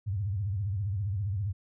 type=tone with vibrato; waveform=sine; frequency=99.3 Hz; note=G2; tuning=23 cents sharp; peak=-28 dBFS; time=0.06-1.53 s; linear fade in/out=20 ms; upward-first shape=sine; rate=15 Hz; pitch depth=170 cents each way; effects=none